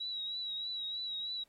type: tone with vibrato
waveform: sine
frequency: 3877 Hz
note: B7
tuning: 33 cents flat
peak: -36 dBFS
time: 0-1.44 s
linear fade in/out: 10 ms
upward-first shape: triangle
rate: 3.2 Hz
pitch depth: 50 cents each way
effects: pink hiss -72 dBFS RMS until 1.48 s + AAC 48 kbps